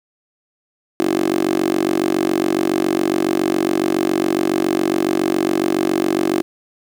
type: tone with high-pass filter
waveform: 10% pulse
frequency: 47.21 Hz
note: F#1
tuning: 36 cents sharp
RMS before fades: -18 dBFS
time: 1-6.42 s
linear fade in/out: 0 ms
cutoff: 350 Hz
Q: 5.5
effects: 8-bit